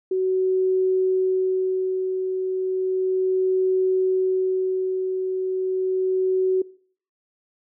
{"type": "tone with tremolo", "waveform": "sine", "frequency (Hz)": 374.5, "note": "F#4", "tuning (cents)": 21, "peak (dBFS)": -17, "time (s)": [0.11, 6.62], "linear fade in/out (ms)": 5, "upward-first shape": "sine", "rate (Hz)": 0.34, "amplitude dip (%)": 45, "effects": ["noise-tail reverb RT60 0.5 s tail -21 dB re dry"]}